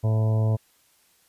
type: harmonic tone with a mistuned harmonic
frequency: 110 Hz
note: A2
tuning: in tune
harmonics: 1 / 2 / 3 / 4 / 5 / 6 / 7 / 8 / 9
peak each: -19 / -34 / -40 / -36 / -36 / -37 / -47 / -45 / -45 dBFS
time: 0.03-0.57 s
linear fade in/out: 20 ms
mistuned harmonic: 7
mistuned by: -57 cents
effects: white hiss -62 dBFS RMS until 1.28 s + resampled to 32000 Hz